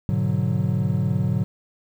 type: chord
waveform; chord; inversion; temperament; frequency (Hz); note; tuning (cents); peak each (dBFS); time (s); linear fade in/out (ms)
triangle; G# half-diminished seventh; none; equal; 103.83 / 123.47 / 146.83 / 185; G#2 / B2 / D3 / F#3; 0 / 0 / 0 / 0; -23; 0.09-1.44; 0
effects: 9-bit